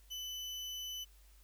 35% pulse tone, 3000 Hz, F#7, 23 cents sharp, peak -39 dBFS, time 0.1-1.05 s, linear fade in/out 20 ms, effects added 50 Hz sine -59 dBFS peak until 1.43 s + white hiss -68 dBFS RMS until 1.43 s

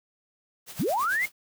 white noise with tremolo, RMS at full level -38 dBFS, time 0.66-1.32 s, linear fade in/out 50 ms, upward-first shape sine, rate 9 Hz, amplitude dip 70%
sine linear sweep, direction up, 104.9 to 2192 Hz, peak -23 dBFS, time 0.79-1.26 s, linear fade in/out 10 ms
effects none

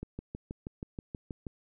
click train, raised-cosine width 3 ms, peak -25 dBFS, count 10, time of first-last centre 0.03-1.468 s, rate 6.26 Hz, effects none

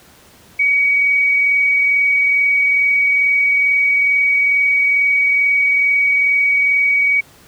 sine tone with amplitude modulation, 2259 Hz, C#7, 32 cents sharp, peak -10 dBFS, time 0.59-7.21 s, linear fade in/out 10 ms, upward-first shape sine, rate 42.3 Hz, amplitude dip 25%, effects pink hiss -46 dBFS RMS until 7.47 s + high-pass 60 Hz 12 dB/octave

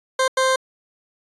20% pulse tone bursts at uneven times, 523 Hz, C5, 1 cent flat, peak -11 dBFS, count 2, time 0.19-0.28 / 0.37-0.56 s, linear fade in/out 5 ms, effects resampled to 24000 Hz

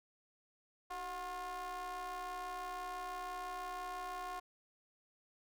square ring-modulated tone, 173.6 Hz, F3, 10 cents flat, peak -39 dBFS, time 0.9-4.4 s, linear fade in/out 10 ms, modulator 901 Hz, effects none

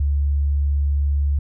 sine tone, 71.3 Hz, C#2, 49 cents sharp, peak -16 dBFS, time 0-1.39 s, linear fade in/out 5 ms, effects none

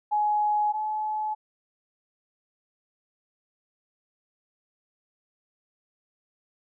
sine tone pair in turn, 840 / 856.7 Hz, G#5 / A5, +19 / -46 cents, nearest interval unison, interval 35 cents, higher second, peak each -21 / -26 dBFS, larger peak first, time 0.11-0.73 / 0.73-1.35 s, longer neither, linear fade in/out 20 ms, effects none

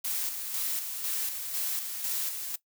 blue noise with tremolo, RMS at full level -31 dBFS, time 0.04-2.56 s, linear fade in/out 10 ms, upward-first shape square, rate 2 Hz, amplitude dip 45%, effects noise-tail reverb RT60 0.1 s tail -18 dB re dry

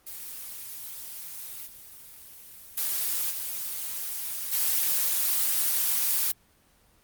blue noise with level steps, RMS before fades -39 / -47 / -28 / -33 / -25 dBFS, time 0.06-6.32 s, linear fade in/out 10 ms, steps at 1.66 / 2.77 / 3.3 / 4.52 s, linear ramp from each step 10 ms, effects pink hiss -62 dBFS RMS until 7.03 s + Opus 24 kbps

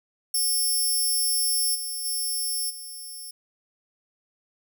10% pulse tone with level steps, 5400 Hz, E8, 41 cents sharp, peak -16 / -24 / -20 / -31 dBFS, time 0.34-3.31 s, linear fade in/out 5 ms, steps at 1.74 / 2.04 / 2.69 s, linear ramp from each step 20 ms, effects none

